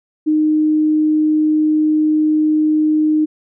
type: tone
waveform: sine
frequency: 307.8 Hz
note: D#4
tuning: 19 cents flat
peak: -11 dBFS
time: 0.26-3.26 s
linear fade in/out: 20 ms
effects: none